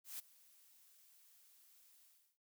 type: noise with ADSR envelope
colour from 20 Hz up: blue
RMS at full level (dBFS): -45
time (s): 0.04-2.38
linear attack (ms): 150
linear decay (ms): 13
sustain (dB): -22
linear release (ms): 340
effects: none